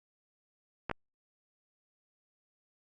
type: clicks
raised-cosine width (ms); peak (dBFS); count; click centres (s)
0.5; -17; 2; 0.897 / 0.913
effects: Opus 48 kbps